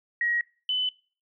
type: tone pair in turn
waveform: sine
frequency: 1898 / 3013 Hz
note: A#6 / F#7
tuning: +31 / +31 cents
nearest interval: minor sixth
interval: 800 cents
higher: second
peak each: -23 dBFS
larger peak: neither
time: 0.21-0.41 / 0.69-0.89 s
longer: neither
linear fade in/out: 2 ms
effects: noise-tail reverb RT60 0.4 s tail -23 dB re dry